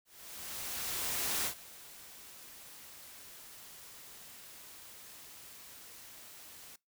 white noise with ADSR envelope, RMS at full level -33 dBFS, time 0.05-6.76 s, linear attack 1400 ms, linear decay 91 ms, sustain -19 dB, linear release 5 ms, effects noise-tail reverb RT60 0.2 s tail -23 dB re dry

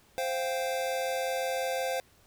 square chord, C suspended fourth, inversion none, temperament equal, 523.3 / 698.5 / 784 Hz, C5 / F5 / G5, 0 / 0 / 0 cents, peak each -32 / -35 / -38 dBFS, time 0.18-2 s, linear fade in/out 0 ms, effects pink hiss -62 dBFS RMS until 2.26 s

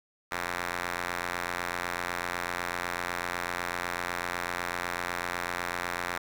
5% pulse ring-modulated tone, 88 Hz, F2, 14 cents sharp, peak -17 dBFS, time 0.31-6.18 s, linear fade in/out 5 ms, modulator 1260 Hz, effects none

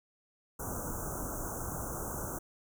pink band-stop noise, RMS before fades -38 dBFS, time 0.59-2.39 s, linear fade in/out 10 ms, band 1500 to 6000 Hz, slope 96 dB/octave, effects none

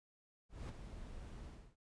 brown noise with ADSR envelope, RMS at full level -43 dBFS, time 0.49-1.76 s, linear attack 200 ms, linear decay 19 ms, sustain -7 dB, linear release 300 ms, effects resampled to 22050 Hz

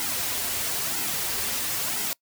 white noise with flanger, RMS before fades -28 dBFS, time 0-2.13 s, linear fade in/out 0 ms, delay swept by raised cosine 1.7 to 6.6 ms, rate 1 Hz, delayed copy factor -0.7, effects noise-tail reverb RT60 0.1 s tail -24 dB re dry

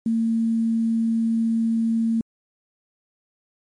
sine tone with quantisation, 226.9 Hz, A#3, 47 cents flat, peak -18 dBFS, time 0.06-2.21 s, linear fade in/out 2 ms, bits 8, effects MP3 48 kbps

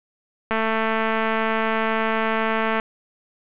click train, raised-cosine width 0.5 ms, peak -8 dBFS, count 509, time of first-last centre 0.51-2.798 s, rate 222 Hz, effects resampled to 8000 Hz + 7-bit

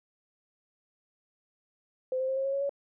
sine tone with pitch steps, 515 / 522.5 / 530.1 / 537.8 / 545.6 / 553.6 / 561.6 Hz, C5 / C5 / C5 / C5 / C#5 / C#5 / C#5, -28 / -2 / +23 / +47 / -28 / -2 / +22 cents, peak -27 dBFS, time 2.12-2.694 s, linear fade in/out 2 ms, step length 82 ms, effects none

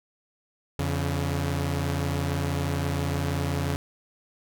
sawtooth tone pair together, 86 / 140.93 Hz, F2 / C#3, -26 / +29 cents, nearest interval major sixth, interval 855 cents, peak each -24 dBFS, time 0.79-3.76 s, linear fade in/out 0 ms, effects none

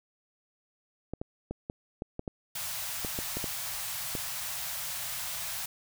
clicks, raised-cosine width 2 ms, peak -21 dBFS, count 12, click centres 1.136 / 1.215 / 1.51 / 1.699 / 2.021 / 2.194 / 2.278 / 3.048 / 3.189 / 3.37 / 3.442 / 4.152 s
white band-stop noise, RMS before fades -36 dBFS, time 2.55-5.66 s, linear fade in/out 5 ms, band 170 to 590 Hz, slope 48 dB/octave
effects none

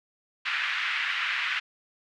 white band-pass noise, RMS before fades -29 dBFS, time 0.45-1.6 s, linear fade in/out 10 ms, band 1400 to 2700 Hz, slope 24 dB/octave, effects none

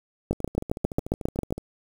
two click trains, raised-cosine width 2 ms, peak -20 / -9 dBFS, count 18 / 10, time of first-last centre 0.33-1.58 / 0.31-1.525 s, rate 13.6 / 7.41 Hz, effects 7-bit

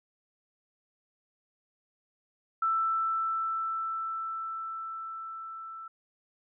sine tone with level ramp, 1327 Hz, E6, 11 cents sharp, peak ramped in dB -24 to -40 dBFS, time 2.62-5.88 s, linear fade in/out 5 ms, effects none

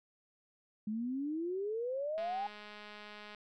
sine exponential sweep, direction up, 207.7 to 830 Hz, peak -34 dBFS, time 0.87-2.47 s, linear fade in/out 5 ms
click train, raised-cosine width 0.3 ms, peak -34 dBFS, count 245, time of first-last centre 2.18-3.347 s, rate 209 Hz
effects none

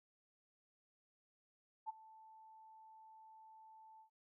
sine tone with ADSR envelope, 880 Hz, A5, in tune, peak -38 dBFS, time 1.86-4.1 s, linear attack 32 ms, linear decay 18 ms, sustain -20 dB, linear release 100 ms, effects none

